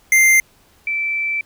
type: tone pair in turn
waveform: square / sine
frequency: 2093 / 2328 Hz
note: C7 / D7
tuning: 0 / -16 cents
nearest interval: major second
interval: 184 cents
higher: second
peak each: -10 / -18 dBFS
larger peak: first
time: 0.12-0.4 / 0.87-1.41 s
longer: second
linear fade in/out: 2 ms
effects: pink hiss -54 dBFS RMS until 1.45 s